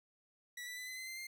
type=tone with pitch steps; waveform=sawtooth; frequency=1951 / 1976 / 2001 / 2027 / 2053 / 2079 / 2106 Hz; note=B6 / B6 / B6 / B6 / C7 / C7 / C7; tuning=-22 / 0 / +22 / +45 / -33 / -12 / +11 cents; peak=-40 dBFS; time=0.57-1.27 s; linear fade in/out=5 ms; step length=100 ms; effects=none